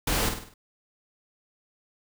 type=noise with echo; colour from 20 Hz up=pink; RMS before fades=-26 dBFS; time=0.07-0.29 s; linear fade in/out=5 ms; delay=50 ms; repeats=5; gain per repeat=-6 dB; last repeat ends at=0.54 s; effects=none